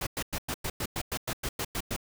pink noise bursts, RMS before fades -32 dBFS, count 13, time 0.01-1.964 s, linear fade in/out 5 ms, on 58 ms, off 100 ms, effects none

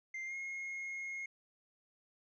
triangle tone with pitch glide, 2093 to 2153 Hz, C7 to C7, 0 to +49 cents, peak -38 dBFS, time 0.14-1.26 s, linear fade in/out 5 ms, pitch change +49 cents, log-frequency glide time 0.25-0.35 s, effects resampled to 16000 Hz

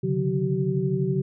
sine tone cluster, 134.8 / 146.9 / 183.1 / 381.7 Hz, C#3 / D3 / F#3 / G4, -48 / +1 / -18 / -46 cents, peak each -27 dBFS, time 0.03-1.22 s, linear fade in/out 10 ms, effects none

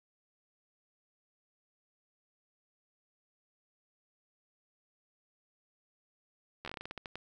slowing click train, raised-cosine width 0.3 ms, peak -25 dBFS, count 13, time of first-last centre 6.65-7.156 s, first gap 12 ms, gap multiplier 1.21, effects 11-bit

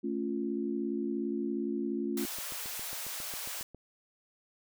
sine chord, A augmented, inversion none, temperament equal, 220 / 277.2 / 349.2 Hz, A3 / C#4 / E#4, 0 / 0 / 0 cents, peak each -35 dBFS, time 0.03-2.26 s, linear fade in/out 20 ms
white high-pass noise, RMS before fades -39 dBFS, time 2.17-3.63 s, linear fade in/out 2 ms, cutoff 510 Hz, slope 24 dB/octave
click train, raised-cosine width 2 ms, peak -35 dBFS, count 12, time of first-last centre 2.25-3.747 s, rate 7.35 Hz
effects none

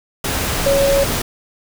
sine tone in noise, 554.4 Hz, C#5, in tune, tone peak -12 dBFS, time 0.66-1.04 s, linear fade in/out 5 ms, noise pink, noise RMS -20 dBFS, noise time 0.24-1.22 s, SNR +5 dB, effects none

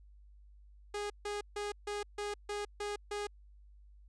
sawtooth tone bursts, 412.2 Hz, G#4, 13 cents flat, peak -32 dBFS, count 8, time 0.94-3.27 s, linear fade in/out 5 ms, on 160 ms, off 150 ms, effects added 50 Hz sine -55 dBFS peak until 4.08 s + resampled to 22050 Hz

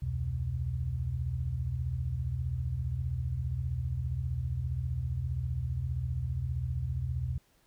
sine tone cluster, 69.2 / 84.3 / 126 Hz, C#2 / E2 / B2, -2 / +39 / +35 cents, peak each -36 / -35 / -33 dBFS, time 0.02-7.38 s, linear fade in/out 5 ms, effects pink hiss -68 dBFS RMS until 7.66 s

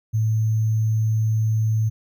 sine tone with sample-and-hold, 110 Hz, A2, in tune, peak -17 dBFS, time 0.13-1.9 s, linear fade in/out 20 ms, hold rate 6300 Hz, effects none

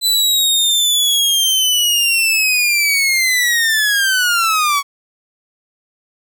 sawtooth linear sweep, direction down, 4023 to 1108.7 Hz, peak -9 dBFS, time 0.01-4.83 s, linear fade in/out 50 ms, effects none

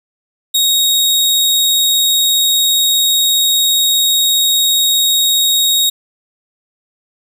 sawtooth tone, 3763 Hz, A#7, 16 cents sharp, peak -7 dBFS, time 0.54-5.9 s, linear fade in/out 10 ms, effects none

